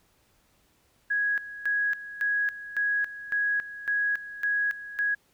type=tone with tremolo; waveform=sine; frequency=1661.2 Hz; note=G#6; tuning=in tune; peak=-23 dBFS; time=1.1-5.15 s; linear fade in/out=10 ms; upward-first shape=square; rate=1.8 Hz; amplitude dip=80%; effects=pink hiss -66 dBFS RMS until 5.33 s